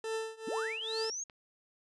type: tone with tremolo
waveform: 40% pulse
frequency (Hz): 444.3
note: A4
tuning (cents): +17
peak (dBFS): -31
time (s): 0.04-1.1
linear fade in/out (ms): 2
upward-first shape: triangle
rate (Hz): 2.3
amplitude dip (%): 95
type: linear sweep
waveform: sine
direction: up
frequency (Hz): 162.3 to 6645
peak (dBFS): -36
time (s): 0.47-1.24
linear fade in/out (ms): 10
type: clicks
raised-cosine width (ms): 0.3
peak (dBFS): -36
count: 2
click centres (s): 1.045 / 1.298
effects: resampled to 24000 Hz